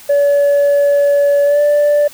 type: tone with pitch glide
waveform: sine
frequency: 571 to 586 Hz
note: D5 to D5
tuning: -49 to -4 cents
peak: -6 dBFS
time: 0.09-2.08 s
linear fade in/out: 10 ms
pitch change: +45 cents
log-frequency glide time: 1.44-1.61 s
effects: tanh soft clip ceiling -7 dBFS + white hiss -38 dBFS RMS until 2.13 s